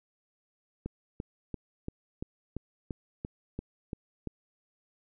click train, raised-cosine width 3 ms, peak -22 dBFS, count 11, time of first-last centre 0.86-4.273 s, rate 2.93 Hz, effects none

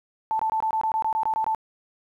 sine tone bursts, 880 Hz, A5, in tune, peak -21 dBFS, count 12, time 0.31-1.548 s, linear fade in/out 0 ms, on 83 ms, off 22 ms, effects 10-bit

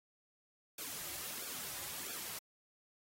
white noise with flanger, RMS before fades -44 dBFS, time 0.78-2.39 s, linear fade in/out 5 ms, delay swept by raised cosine 1 to 4.6 ms, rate 1.5 Hz, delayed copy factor -0.65, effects AAC 48 kbps

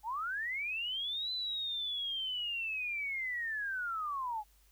sine linear two-way sweep, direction up then down, 818 to 4042 to 818 Hz, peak -34 dBFS, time 0.03-4.44 s, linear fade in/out 50 ms, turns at 1.32 s, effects added 50 Hz sine -64 dBFS peak until 4.71 s + white hiss -69 dBFS RMS until 4.71 s

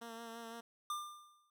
10% pulse tone with vibrato, 230 Hz, A#3, 23 cents flat, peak -38 dBFS, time 0.01-0.61 s, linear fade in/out 10 ms, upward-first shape sine, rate 5.9 Hz, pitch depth 25 cents each way
square tone with exponential decay, 1196 Hz, D6, 31 cents sharp, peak -36 dBFS, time 0.9-1.5 s, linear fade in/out 2 ms, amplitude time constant 130 ms
effects none

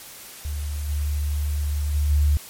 sine tone with level steps, 73.42 Hz, D2, in tune, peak -25 / -21 / -18 / -15 dBFS, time 0.45-2.37 s, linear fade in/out 0 ms, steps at 0.88 / 1.93 / 2.09 s, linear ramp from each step 20 ms, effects white hiss -41 dBFS RMS until 2.49 s + MP3 64 kbps

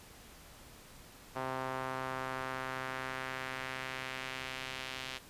sawtooth tone with band-pass filter sweep, 130.81 Hz, C3, in tune, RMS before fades -40 dBFS, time 1.35-5.19 s, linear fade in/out 20 ms, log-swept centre 940 to 3200 Hz, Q 1.3, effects pink hiss -55 dBFS RMS until 5.29 s + resampled to 32000 Hz

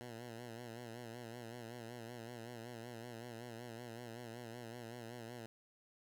10% pulse tone with vibrato, 118 Hz, A#2, 22 cents sharp, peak -39 dBFS, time 0.01-5.46 s, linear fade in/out 0 ms, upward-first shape sine, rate 5.3 Hz, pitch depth 78 cents each way, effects none

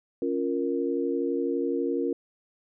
sine chord, Bb minor, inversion first, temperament equal, 277.2 / 349.2 / 466.2 Hz, Db4 / F4 / Bb4, 0 / 0 / 0 cents, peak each -29 dBFS, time 0.22-2.13 s, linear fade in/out 2 ms, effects none

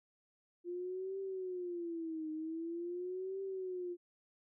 sine tone with vibrato, 347.6 Hz, F4, 8 cents flat, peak -38 dBFS, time 0.64-3.97 s, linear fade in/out 50 ms, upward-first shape triangle, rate 0.45 Hz, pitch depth 200 cents each way, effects none

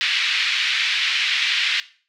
pink band-pass noise, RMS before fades -21 dBFS, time 0.01-1.8 s, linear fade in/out 0 ms, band 2000 to 4000 Hz, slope 24 dB/octave, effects noise-tail reverb RT60 0.4 s tail -17 dB re dry

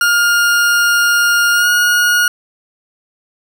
40% pulse tone with pitch glide, 1414 to 1441.2 Hz, F6 to F#6, +21 to -46 cents, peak -9 dBFS, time 0.01-2.28 s, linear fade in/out 2 ms, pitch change +33 cents, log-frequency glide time 1.53-1.68 s, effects none

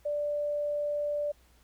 sine tone, 587.3 Hz, D5, in tune, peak -28 dBFS, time 0.05-1.32 s, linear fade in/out 10 ms, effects added 60 Hz sine -62 dBFS peak until 1.63 s + pink hiss -65 dBFS RMS until 1.63 s

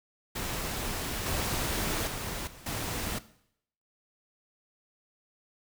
pink noise with level steps, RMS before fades -34 / -31 / -36 / -50 / -34 dBFS, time 0.35-3.19 s, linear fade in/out 10 ms, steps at 1.26 / 2.07 / 2.47 / 2.66 s, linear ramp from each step 5 ms, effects noise-tail reverb RT60 0.7 s tail -17 dB re dry

